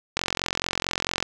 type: click train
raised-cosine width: 0.2 ms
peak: -6 dBFS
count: 48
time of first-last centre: 0.17-1.226 s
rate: 44.5 Hz
effects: none